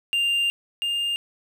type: tone pair in turn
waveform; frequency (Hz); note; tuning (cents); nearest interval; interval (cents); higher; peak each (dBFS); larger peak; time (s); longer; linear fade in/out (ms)
triangle; 2794 / 2809; F7 / F7; 0 / +9; unison; 9; second; -18 / -21; first; 0.13-0.5 / 0.82-1.16; first; 0
effects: none